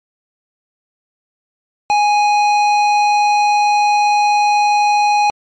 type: tone with hard clipping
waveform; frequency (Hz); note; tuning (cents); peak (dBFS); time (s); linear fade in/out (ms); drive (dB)
sine; 830; G#5; -1; -12; 1.9-5.3; 0; 13
effects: low-pass 7000 Hz 12 dB/octave + MP3 48 kbps

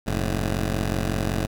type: tone pair together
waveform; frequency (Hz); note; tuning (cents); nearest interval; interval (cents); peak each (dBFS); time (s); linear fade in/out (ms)
10% pulse; 45.35 / 108; F#1 / A2; -34 / -32; octave + minor third; 1502; -16 / -20; 0.06-1.47; 20
effects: none

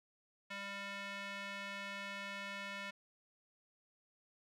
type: tone with band-pass filter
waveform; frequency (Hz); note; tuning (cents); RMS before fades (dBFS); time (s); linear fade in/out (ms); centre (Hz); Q
square; 199.1; G3; +27; -45; 0.5-2.91; 10; 2200; 1.5
effects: none

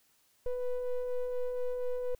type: ring-modulated tone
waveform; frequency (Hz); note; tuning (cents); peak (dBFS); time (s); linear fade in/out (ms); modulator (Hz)
triangle; 246.9; B3; 0; -24; 0.46-2.15; 5; 249
effects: tanh soft clip ceiling -22 dBFS + white hiss -69 dBFS RMS until 2.19 s

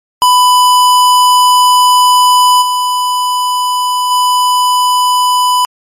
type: tone with level steps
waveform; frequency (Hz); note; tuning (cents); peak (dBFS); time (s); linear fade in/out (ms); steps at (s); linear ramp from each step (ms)
square; 996; B5; +14; -5 / -11 / -8; 0.22-5.65; 0; 2.61 / 4.1; 20
effects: MP3 64 kbps

